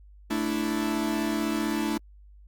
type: chord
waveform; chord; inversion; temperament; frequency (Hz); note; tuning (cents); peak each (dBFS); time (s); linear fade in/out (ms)
45% pulse; A suspended fourth; none; equal; 220 / 293.7 / 329.6; A3 / D4 / E4; 0 / 0 / 0; -30; 0.3-1.98; 10
effects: added 50 Hz sine -48 dBFS peak until 2.47 s + Opus 48 kbps